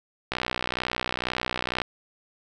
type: click train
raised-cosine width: 0.3 ms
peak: -10 dBFS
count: 94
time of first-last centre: 0.32-1.818 s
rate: 62.1 Hz
effects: none